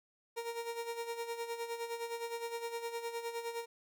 30% pulse tone with tremolo, 466.2 Hz, A#4, in tune, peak -33 dBFS, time 0.36-3.66 s, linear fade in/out 20 ms, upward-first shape sine, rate 9.7 Hz, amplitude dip 65%, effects none

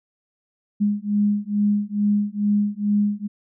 sine beating tone pair, 205.1 / 207.4 Hz, G#3 / G#3, -21 / -2 cents, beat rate 2.3 Hz, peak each -21 dBFS, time 0.8-3.28 s, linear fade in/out 20 ms, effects none

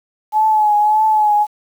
sine tone with vibrato, 852 Hz, G#5, 44 cents sharp, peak -10 dBFS, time 0.32-1.47 s, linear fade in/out 50 ms, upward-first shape triangle, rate 1.7 Hz, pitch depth 46 cents each way, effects 7-bit

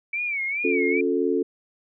sine tone with vibrato, 2286 Hz, D7, 47 cents flat, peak -24 dBFS, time 0.13-1.01 s, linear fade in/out 5 ms, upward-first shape sine, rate 2.4 Hz, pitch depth 120 cents each way
sine chord, Db augmented, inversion none, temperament equal with one note detuned, 277.2 / 357 / 440 Hz, Db4 / F4 / A4, 0 / +38 / 0 cents, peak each -25 / -24 / -24 dBFS, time 0.64-1.43 s, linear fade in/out 10 ms
effects none

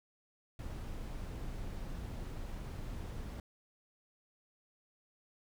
brown noise, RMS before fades -42 dBFS, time 0.59-3.4 s, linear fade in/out 2 ms, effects none

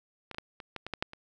clicks, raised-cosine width 0.3 ms, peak -24 / -28 / -19 / -27 / -21 / -22 / -17 / -13 / -28 dBFS, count 9, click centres 0.313 / 0.346 / 0.384 / 0.602 / 0.763 / 0.866 / 0.937 / 1.025 / 1.134 s, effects none

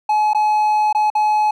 triangle tone with dropouts, 850 Hz, G#5, 40 cents sharp, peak -11 dBFS, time 0.09-1.51 s, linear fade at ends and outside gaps 5 ms, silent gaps 0.334-0.347 / 0.928-0.948 / 1.102-1.151 s, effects none

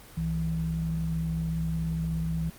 sine tone pair together, 64.42 / 162.8 Hz, C2 / E3, -26 / -21 cents, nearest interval octave + major third, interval 1605 cents, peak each -33 / -27 dBFS, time 0.17-2.5 s, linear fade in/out 5 ms, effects pink hiss -49 dBFS RMS until 2.58 s + Opus 24 kbps

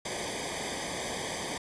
pink noise with comb filter, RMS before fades -35 dBFS, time 0.05-1.58 s, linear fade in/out 5 ms, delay 0.73 ms, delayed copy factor -1, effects resampled to 22050 Hz

